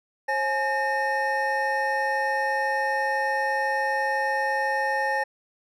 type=tone cluster; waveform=triangle; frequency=537 / 845 / 1823 Hz; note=C5 / G#5 / A#6; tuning=+45 / +30 / -39 cents; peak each=-27 / -24 / -25 dBFS; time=0.28-5.24 s; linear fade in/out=10 ms; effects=none